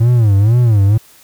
triangle tone with vibrato, 110 Hz, A2, in tune, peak -5 dBFS, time 0-0.98 s, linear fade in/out 10 ms, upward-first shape sine, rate 2.1 Hz, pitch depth 200 cents each way, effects white hiss -45 dBFS RMS until 1.23 s

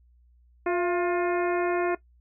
harmonic tone with a mistuned harmonic, 354.6 Hz, F4, 26 cents sharp, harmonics 1 / 2 / 3 / 4 / 5 / 6 / 7, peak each -24 / -30 / -34 / -36 / -38 / -40 / -41 dBFS, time 0.66-1.95 s, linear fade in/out 5 ms, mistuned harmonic 2, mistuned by -55 cents, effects noise-tail reverb RT60 0.1 s tail -17 dB re dry + added 60 Hz sine -56 dBFS peak until 2.2 s

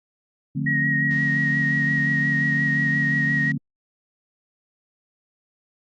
sine chord, D minor seventh, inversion none, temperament just, 146.83 / 176.2 / 220.2 / 264.3 Hz, D3 / F3 / A3 / C4, 0 / +16 / +2 / +18 cents, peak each -25 / -31 / -29 / -29 dBFS, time 0.55-3.58 s, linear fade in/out 10 ms
sine tone with vibrato, 1887 Hz, A#6, 21 cents sharp, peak -20 dBFS, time 0.66-3.52 s, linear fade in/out 10 ms, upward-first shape sine, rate 5.7 Hz, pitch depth 22 cents each way
click train, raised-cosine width 0.2 ms, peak -29 dBFS, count 574, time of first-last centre 1.11-3.518 s, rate 238 Hz
effects Opus 48 kbps

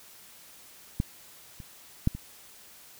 clicks, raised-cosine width 5 ms, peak -13 / -30 / -10 / -24 dBFS, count 4, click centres 1.001 / 1.602 / 2.074 / 2.15 s, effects white hiss -52 dBFS RMS until 2.99 s

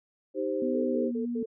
sine chord, C minor, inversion first, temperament equal, 311.1 / 392 / 523.3 Hz, Eb4 / G4 / C5, 0 / 0 / 0 cents, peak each -33 / -31 / -31 dBFS, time 0.34-1.12 s, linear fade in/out 50 ms
sine tone with pitch glide, 250.5 to 239.5 Hz, B3 to A#3, +25 to +47 cents, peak -29 dBFS, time 0.62-1.43 s, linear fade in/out 2 ms, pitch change -78 cents, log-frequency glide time 0.84-1.12 s
sine tone bursts, 445.8 Hz, A4, 23 cents sharp, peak -32 dBFS, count 4, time 0.74-1.459 s, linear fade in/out 10 ms, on 110 ms, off 93 ms
effects none

